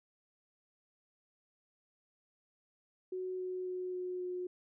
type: tone with pitch steps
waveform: sine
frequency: 370 / 367.9 / 365.8 / 363.6 / 361.5 Hz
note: F#4 / F#4 / F#4 / F#4 / F#4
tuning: 0 / -10 / -20 / -30 / -40 cents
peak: -36 dBFS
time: 3.12-4.47 s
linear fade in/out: 5 ms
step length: 270 ms
effects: none